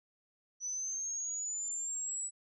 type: linear sweep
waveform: sine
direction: up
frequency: 5920 to 7902 Hz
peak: -35 dBFS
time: 0.6-2.31 s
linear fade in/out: 50 ms
effects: none